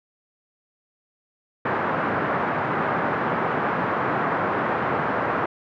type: band-pass noise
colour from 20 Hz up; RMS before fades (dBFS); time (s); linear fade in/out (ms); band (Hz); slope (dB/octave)
white; -24; 1.65-5.46; 5; 110 to 1500; 24
effects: none